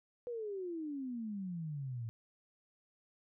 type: exponential sweep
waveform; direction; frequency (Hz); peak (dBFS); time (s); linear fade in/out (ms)
sine; down; 493.9 to 110.7; -38; 0.27-2.09; 0
effects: none